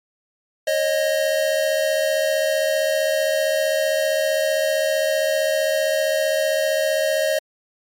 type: tone pair together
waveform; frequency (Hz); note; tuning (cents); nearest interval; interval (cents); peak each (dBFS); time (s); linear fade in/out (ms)
square; 546.9 / 622.3; C#5 / D#5; -23 / 0; major second; 223; -23 / -20; 0.67-7.39; 5
effects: MP3 64 kbps